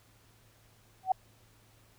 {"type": "tone with exponential growth", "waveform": "sine", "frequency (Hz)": 754, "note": "F#5", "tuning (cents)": 32, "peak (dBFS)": -19, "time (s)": [1.03, 1.12], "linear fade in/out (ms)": 5, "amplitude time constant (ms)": 19, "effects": ["added 110 Hz sine -64 dBFS peak until 1.98 s", "pink hiss -64 dBFS RMS until 1.98 s"]}